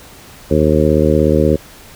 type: harmonic tone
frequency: 76.7 Hz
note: D#2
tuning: 24 cents flat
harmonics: 1 / 2 / 3 / 4 / 5 / 6 / 7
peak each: -17 / -17 / -17 / -17 / -17 / -17 / -17 dBFS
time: 0.5-1.57 s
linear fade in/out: 20 ms
effects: pink hiss -39 dBFS RMS until 1.95 s